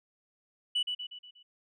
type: tone with echo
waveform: sine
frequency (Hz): 2960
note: F#7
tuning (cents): 0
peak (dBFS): -24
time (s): 0.75-0.83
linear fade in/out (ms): 10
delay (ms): 120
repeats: 5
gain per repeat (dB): -6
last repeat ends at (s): 1.43
effects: tanh soft clip ceiling -24 dBFS